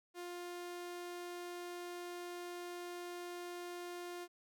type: tone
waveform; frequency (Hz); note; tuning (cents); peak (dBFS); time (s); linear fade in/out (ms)
sawtooth; 352; F4; +14; -40; 0.14-4.28; 50
effects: none